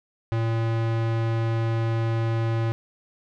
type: tone with low-pass filter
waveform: square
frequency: 113.9 Hz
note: A#2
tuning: 40 cents flat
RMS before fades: -24 dBFS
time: 0.32-2.72 s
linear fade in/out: 0 ms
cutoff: 3000 Hz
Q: 0.58
effects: none